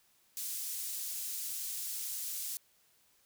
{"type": "high-pass noise", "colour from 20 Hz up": "pink", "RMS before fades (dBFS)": -39, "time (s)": [0.37, 2.57], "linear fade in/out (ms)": 0, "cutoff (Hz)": 7300, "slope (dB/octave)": 12, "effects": ["white hiss -69 dBFS RMS until 3.25 s"]}